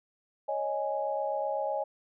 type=chord; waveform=sine; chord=C# suspended second; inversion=none; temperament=equal; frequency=554.4 / 622.3 / 830.6 Hz; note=C#5 / D#5 / G#5; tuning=0 / 0 / 0 cents; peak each=-33 dBFS; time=0.48-1.84 s; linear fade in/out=10 ms; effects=none